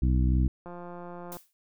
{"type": "harmonic tone", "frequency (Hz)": 63.2, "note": "B1", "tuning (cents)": 41, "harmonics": [1, 2, 3, 4, 5], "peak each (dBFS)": [-22, -28, -32, -34, -36], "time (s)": [0.02, 0.48], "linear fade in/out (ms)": 5}
{"type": "click train", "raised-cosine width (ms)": 1, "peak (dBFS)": -29, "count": 125, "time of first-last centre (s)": [0.66, 1.369], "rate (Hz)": 175}
{"type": "noise with exponential decay", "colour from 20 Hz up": "blue", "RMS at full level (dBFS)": -39, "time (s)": [1.32, 1.53], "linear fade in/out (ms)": 0, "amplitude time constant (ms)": 45}
{"effects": []}